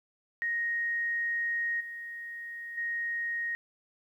sine tone with level steps, 1870 Hz, A#6, 5 cents sharp, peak -28 / -38 / -30 dBFS, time 0.42-3.55 s, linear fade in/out 0 ms, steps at 1.8 / 2.77 s, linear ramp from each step 10 ms, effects 11-bit

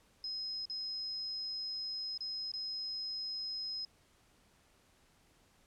sine tone with dropouts, 5100 Hz, D#8, 42 cents sharp, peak -37 dBFS, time 0.24-3.85 s, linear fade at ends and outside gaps 2 ms, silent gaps 0.655-0.698 / 2.177-2.206 / 2.518-2.537 s, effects pink hiss -68 dBFS RMS until 5.66 s + low-pass 11000 Hz 12 dB/octave

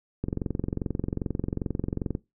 click train, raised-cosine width 3 ms, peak -15 dBFS, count 44, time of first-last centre 0.24-2.151 s, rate 22.5 Hz, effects noise-tail reverb RT60 0.2 s tail -20 dB re dry

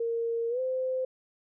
sine tone with pitch glide, 462.7 to 516.4 Hz, A#4 to C5, -13 to -23 cents, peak -27 dBFS, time 0-1.05 s, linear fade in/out 5 ms, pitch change +190 cents, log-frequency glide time 0.49-0.6 s, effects none

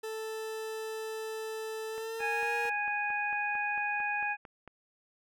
40% pulse tone with pitch glide, 440 to 468.9 Hz, A4 to A#4, 0 to +10 cents, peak -35 dBFS, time 0.03-2.7 s, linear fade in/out 10 ms, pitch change +110 cents, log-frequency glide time 1.89-2.54 s
click train, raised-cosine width 0.5 ms, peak -32 dBFS, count 13, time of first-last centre 1.98-4.677 s, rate 4.45 Hz
harmonic tone, 827 Hz, G#5, 8 cents flat, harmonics 1 / 2 / 3, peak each -34 / -34 / -34 dBFS, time 2.19-4.37 s, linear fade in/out 50 ms
effects none

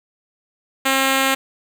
5% pulse tone, 268.1 Hz, C4, 42 cents sharp, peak -4 dBFS, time 0.85-1.35 s, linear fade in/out 10 ms, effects none

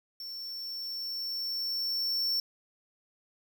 square tone with level ramp, 5430 Hz, F8, 50 cents flat, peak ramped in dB -39 to -27 dBFS, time 0.2-2.4 s, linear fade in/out 2 ms, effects 10-bit

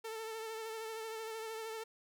sawtooth tone with vibrato, 444.3 Hz, A4, 17 cents sharp, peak -37 dBFS, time 0.04-1.84 s, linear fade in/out 10 ms, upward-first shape triangle, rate 13 Hz, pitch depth 36 cents each way, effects none

